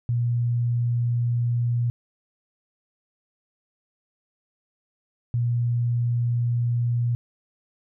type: tone pair in turn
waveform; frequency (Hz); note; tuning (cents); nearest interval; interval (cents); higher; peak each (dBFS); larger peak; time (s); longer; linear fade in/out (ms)
sine; 119.6 / 119.6; A#2 / A#2; +45 / +45; unison; 0; neither; -20; neither; 0.09-1.9 / 5.34-7.15; neither; 0
effects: none